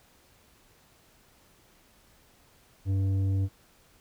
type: tone with tanh clipping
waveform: sine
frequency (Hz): 96.7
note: G2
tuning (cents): -23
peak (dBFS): -25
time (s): 2.85-3.49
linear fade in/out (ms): 50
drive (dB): 8
effects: pink hiss -61 dBFS RMS until 4 s